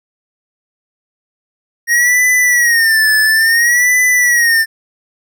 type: tone with vibrato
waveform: square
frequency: 1864.7 Hz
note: A#6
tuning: in tune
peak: -9 dBFS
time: 1.87-4.66 s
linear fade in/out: 50 ms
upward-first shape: sine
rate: 0.58 Hz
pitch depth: 120 cents each way
effects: none